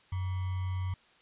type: tone with sample-and-hold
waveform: sine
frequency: 92.5 Hz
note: F#2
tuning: in tune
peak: -30 dBFS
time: 0.12-0.94 s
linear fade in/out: 5 ms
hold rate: 1050 Hz
effects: white hiss -62 dBFS RMS until 1.21 s + resampled to 8000 Hz